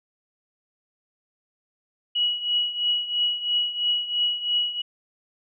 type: tone with tremolo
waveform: sine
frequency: 2918 Hz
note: F#7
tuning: 25 cents flat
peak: -18 dBFS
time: 2.15-4.82 s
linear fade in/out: 10 ms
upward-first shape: triangle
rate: 3 Hz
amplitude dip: 80%
effects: none